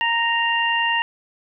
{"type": "harmonic tone", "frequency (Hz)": 930, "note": "A#5", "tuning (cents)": -4, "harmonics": [1, 2, 3], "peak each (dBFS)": [-22, -22, -22], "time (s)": [0.01, 1.02], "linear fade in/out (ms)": 0, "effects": []}